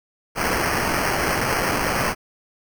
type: noise with sample-and-hold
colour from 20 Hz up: violet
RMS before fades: -22 dBFS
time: 0.35-2.15 s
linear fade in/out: 50 ms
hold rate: 3675 Hz
effects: none